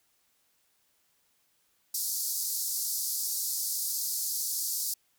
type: band-pass noise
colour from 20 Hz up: white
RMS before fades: -32 dBFS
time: 1.94-4.94 s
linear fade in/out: 5 ms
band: 4500 to 16000 Hz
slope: 48 dB/octave
effects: white hiss -71 dBFS RMS until 5.18 s